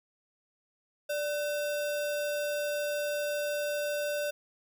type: tone with sample-and-hold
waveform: sine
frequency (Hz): 587.3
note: D5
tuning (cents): 0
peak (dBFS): -29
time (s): 1.09-4.31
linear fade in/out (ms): 10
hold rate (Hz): 2100
effects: none